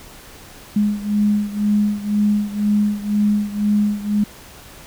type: beating tone pair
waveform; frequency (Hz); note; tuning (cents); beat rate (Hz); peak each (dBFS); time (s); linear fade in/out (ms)
sine; 207.2 / 209.2; G#3 / G#3; -4 / +13; 2; -17 / -20; 0.76-4.24; 5
effects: pink hiss -41 dBFS RMS until 4.86 s